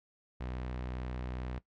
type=tone; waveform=sawtooth; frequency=62.4 Hz; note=B1; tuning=19 cents sharp; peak=-33 dBFS; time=0.4-1.59 s; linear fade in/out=10 ms; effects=noise-tail reverb RT60 0.1 s tail -17 dB re dry + low-pass 3000 Hz 12 dB/octave